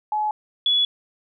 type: tone pair in turn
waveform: sine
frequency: 850 / 3400 Hz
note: G#5 / G#7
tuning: +40 / +40 cents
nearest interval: 2 octaves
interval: 2400 cents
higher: second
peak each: -20 / -16 dBFS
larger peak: second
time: 0.12-0.31 / 0.66-0.85 s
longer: neither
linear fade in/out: 2 ms
effects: none